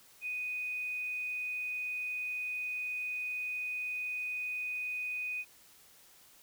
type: tone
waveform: sine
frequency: 2489 Hz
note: D#7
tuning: in tune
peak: -34 dBFS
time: 0.21-5.45 s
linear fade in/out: 50 ms
effects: white hiss -60 dBFS RMS until 6.42 s